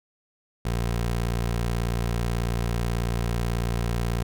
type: tone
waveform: 20% pulse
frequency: 58.27 Hz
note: A#1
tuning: in tune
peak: -19 dBFS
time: 0.65-4.23 s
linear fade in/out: 5 ms
effects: none